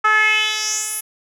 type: tone with band-pass filter sweep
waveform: 10% pulse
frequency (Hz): 430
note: A4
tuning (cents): -40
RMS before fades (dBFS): -18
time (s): 0.04-1.01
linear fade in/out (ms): 10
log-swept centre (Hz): 1300 to 12000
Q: 3.5
effects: none